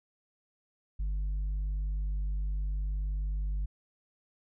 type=tone with tanh clipping; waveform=sine; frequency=49.64 Hz; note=G1; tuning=22 cents sharp; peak=-30 dBFS; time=0.99-3.66 s; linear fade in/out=10 ms; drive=3 dB; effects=none

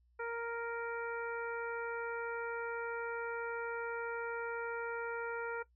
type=harmonic tone; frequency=466.1 Hz; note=A#4; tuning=in tune; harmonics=1 / 2 / 3 / 4 / 5; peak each=-39 / -44 / -42 / -51 / -52 dBFS; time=0.19-5.63 s; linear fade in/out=10 ms; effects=noise-tail reverb RT60 0.1 s tail -18 dB re dry + added 60 Hz sine -67 dBFS peak until 5.75 s

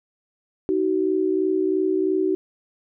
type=tone pair together; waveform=sine; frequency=314.1 / 377.1 Hz; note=D#4 / F#4; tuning=+16 / +33 cents; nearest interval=minor third; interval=317 cents; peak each=-23 / -20 dBFS; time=0.69-2.35 s; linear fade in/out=0 ms; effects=none

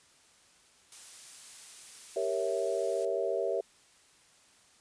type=noise; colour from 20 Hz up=blue; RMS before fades=-46 dBFS; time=0.92-3.05 s; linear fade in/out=2 ms
type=chord; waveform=sine; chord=G diminished seventh; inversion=none; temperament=equal; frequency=392 / 466.2 / 554.4 / 659.3 Hz; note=G4 / Bb4 / Db5 / Fb5; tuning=0 / 0 / 0 / 0 cents; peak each=-34 dBFS; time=2.16-3.61 s; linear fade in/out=5 ms
effects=white hiss -62 dBFS RMS until 4.8 s + resampled to 22050 Hz

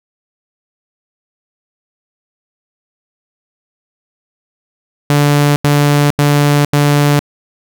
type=tone bursts; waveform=sawtooth; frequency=145.3 Hz; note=D3; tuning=18 cents flat; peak=-4 dBFS; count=4; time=5.1-7.192 s; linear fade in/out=0 ms; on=460 ms; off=84 ms; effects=none

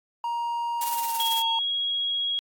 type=tone with pitch glide; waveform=triangle; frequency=941 to 908.9 Hz; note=A#5 to A#5; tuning=+16 to -44 cents; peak=-24 dBFS; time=0.24-1.59 s; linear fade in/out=2 ms; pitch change=-60 cents; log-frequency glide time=0.91-1.32 s
type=noise with tremolo; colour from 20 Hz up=blue; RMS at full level=-30 dBFS; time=0.81-1.42 s; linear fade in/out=2 ms; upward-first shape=sine; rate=18 Hz; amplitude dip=55%
type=tone; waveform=sine; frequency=3305 Hz; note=G#7; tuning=9 cents flat; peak=-24 dBFS; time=1.2-2.39 s; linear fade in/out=0 ms
effects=AAC 64 kbps

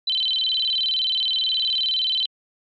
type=tone with vibrato; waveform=sine; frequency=3509 Hz; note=A7; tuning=5 cents flat; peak=-19 dBFS; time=0.07-2.26 s; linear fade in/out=5 ms; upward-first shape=square; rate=19 Hz; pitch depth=220 cents each way; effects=MP3 64 kbps

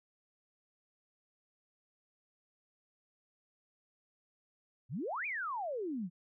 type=exponential two-way sweep; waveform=sine; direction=up then down; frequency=105.6 to 2507 to 162.9 Hz; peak=-35 dBFS; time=4.89-6.1 s; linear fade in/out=50 ms; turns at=5.26 s; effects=none

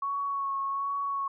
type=tone with vibrato; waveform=sine; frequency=1108.7 Hz; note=C#6; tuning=in tune; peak=-28 dBFS; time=0.02-1.28 s; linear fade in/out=5 ms; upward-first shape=sine; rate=1.3 Hz; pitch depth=20 cents each way; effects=none

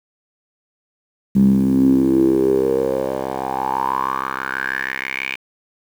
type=tone with band-pass filter sweep; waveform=10% pulse; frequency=66.2 Hz; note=C2; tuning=21 cents sharp; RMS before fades=-18 dBFS; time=1.35-5.36 s; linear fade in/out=10 ms; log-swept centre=190 to 2500 Hz; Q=7.1; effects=7-bit

